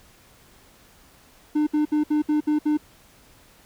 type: tone bursts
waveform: triangle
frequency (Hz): 301.2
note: D4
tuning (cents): +44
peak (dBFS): -16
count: 7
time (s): 1.55-2.774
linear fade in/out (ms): 10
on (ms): 120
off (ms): 64
effects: pink hiss -54 dBFS RMS until 3.65 s